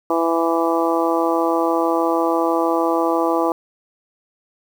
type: harmonic tone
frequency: 166.2 Hz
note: E3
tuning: 15 cents sharp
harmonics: 2 / 3 / 4 / 5 / 6 / 7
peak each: -20 / -22 / -23 / -24 / -25 / -25 dBFS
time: 0.1-3.52 s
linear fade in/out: 2 ms
effects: 7-bit